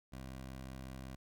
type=tone; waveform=15% pulse; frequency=65.41 Hz; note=C2; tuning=in tune; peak=-39 dBFS; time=0.12-1.16 s; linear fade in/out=10 ms; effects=none